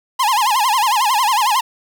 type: tone with vibrato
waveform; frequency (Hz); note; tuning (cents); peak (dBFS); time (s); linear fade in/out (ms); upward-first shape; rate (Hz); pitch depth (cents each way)
45% pulse; 936; A#5; +7; -13; 0.19-1.61; 10; sine; 11; 230
effects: none